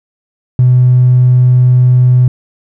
triangle tone with tanh clipping, 125.6 Hz, B2, 30 cents sharp, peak -3 dBFS, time 0.59-2.28 s, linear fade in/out 2 ms, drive 1 dB, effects none

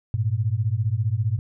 sine beating tone pair, 101.7 / 116.7 Hz, G#2 / A#2, -36 / +2 cents, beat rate 15 Hz, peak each -23 dBFS, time 0.14-1.39 s, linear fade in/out 0 ms, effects none

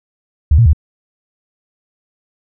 sine tone with pitch steps, 74.5 / 116.8 / 76.6 Hz, D2 / A#2 / D#2, +25 / +4 / -27 cents, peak -5 dBFS, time 0.51-0.732 s, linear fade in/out 5 ms, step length 74 ms, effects none

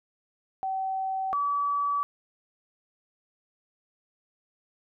sine tone pair in turn, 765 / 1146.2 Hz, G5 / D6, -42 / -42 cents, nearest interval perfect fifth, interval 700 cents, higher second, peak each -27 / -24 dBFS, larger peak second, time 0.63-1.33 / 1.33-2.03 s, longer neither, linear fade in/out 0 ms, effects none

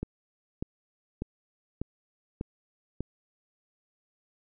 click train, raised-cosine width 3 ms, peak -19 dBFS, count 6, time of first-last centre 0.03-3.006 s, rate 1.68 Hz, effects none

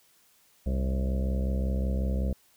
harmonic tone with a mistuned harmonic, 65.41 Hz, C2, in tune, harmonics 1 / 2 / 3 / 4 / 5 / 6 / 7 / 8 / 9 / 10, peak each -26 / -38 / -33 / -43 / -46 / -47 / -45 / -41 / -45 / -48 dBFS, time 0.66-2.33 s, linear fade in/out 5 ms, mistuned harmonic 9, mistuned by -52 cents, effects white hiss -63 dBFS RMS until 2.56 s

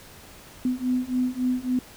sine beating tone pair, 250.3 / 253.9 Hz, B3 / B3, +23 / +48 cents, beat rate 3.6 Hz, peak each -26 / -25 dBFS, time 0.65-1.79 s, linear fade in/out 2 ms, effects pink hiss -47 dBFS RMS until 1.96 s

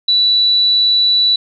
sine tone, 3951 Hz, B7, in tune, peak -9 dBFS, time 0.08-1.36 s, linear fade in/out 5 ms, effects none

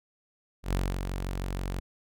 sawtooth tone with ADSR envelope, 46.25 Hz, F#1, in tune, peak -21 dBFS, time 0.63-1.8 s, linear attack 97 ms, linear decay 260 ms, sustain -6 dB, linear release 8 ms, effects none

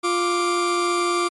40% pulse tone pair together, 349.8 / 1174.7 Hz, F4 / D6, +3 / 0 cents, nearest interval octave + major sixth, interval 2097 cents, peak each -21 dBFS, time 0.03-1.29 s, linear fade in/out 20 ms, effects MP3 48 kbps

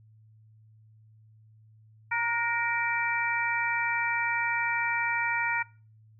harmonic tone with a mistuned harmonic, 466.2 Hz, A#4, in tune, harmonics 2 / 3 / 4 / 5, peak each -31 / -31 / -31 / -31 dBFS, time 2.11-5.63 s, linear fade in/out 10 ms, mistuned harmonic 3, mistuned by +41 cents, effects noise-tail reverb RT60 0.4 s tail -24 dB re dry + added 109 Hz sine -54 dBFS peak until 6.19 s

